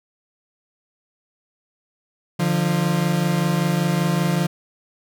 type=tone pair together; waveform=40% pulse; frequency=149.4 / 174.57 Hz; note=D3 / F3; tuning=+30 / 0 cents; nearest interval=minor third; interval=270 cents; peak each=-21 / -19 dBFS; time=2.39-4.47 s; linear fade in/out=10 ms; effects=none